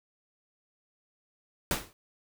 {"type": "noise with exponential decay", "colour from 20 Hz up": "pink", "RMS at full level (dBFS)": -25, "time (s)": [1.71, 1.93], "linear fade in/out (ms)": 1, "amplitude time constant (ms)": 47, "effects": []}